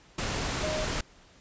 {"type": "tone in noise", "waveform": "sine", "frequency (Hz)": 619, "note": "D#5", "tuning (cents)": -9, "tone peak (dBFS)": -31, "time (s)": [0.63, 0.85], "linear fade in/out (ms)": 5, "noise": "pink", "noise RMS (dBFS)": -31, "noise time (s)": [0.18, 1.01], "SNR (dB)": -3, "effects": ["pink hiss -57 dBFS RMS until 1.4 s", "resampled to 16000 Hz"]}